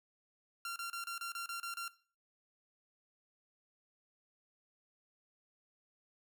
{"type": "tone bursts", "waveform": "sawtooth", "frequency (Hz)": 1378, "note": "F6", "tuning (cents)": -24, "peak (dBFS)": -35, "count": 9, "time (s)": [0.65, 1.88], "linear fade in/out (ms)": 2, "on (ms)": 110, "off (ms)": 30, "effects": ["noise-tail reverb RT60 0.4 s tail -18 dB re dry"]}